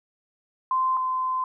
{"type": "tone pair in turn", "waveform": "sine", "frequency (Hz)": [1038, 1030.8], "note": ["C6", "C6"], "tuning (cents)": [-14, -26], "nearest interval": "unison", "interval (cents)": 12, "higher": "first", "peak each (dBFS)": [-20, -23], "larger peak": "first", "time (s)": [[0.71, 0.97], [0.97, 1.44]], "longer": "second", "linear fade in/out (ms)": 2, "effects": []}